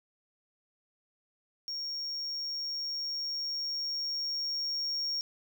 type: tone with level ramp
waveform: triangle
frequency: 5550 Hz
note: F8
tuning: 12 cents flat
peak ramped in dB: -33 to -29 dBFS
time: 1.68-5.21 s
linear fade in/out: 0 ms
effects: none